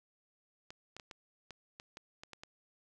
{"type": "clicks", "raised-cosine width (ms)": 0.2, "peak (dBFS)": -30, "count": 10, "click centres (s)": [0.705, 0.966, 0.998, 1.112, 1.507, 1.799, 1.971, 2.235, 2.333, 2.435], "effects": []}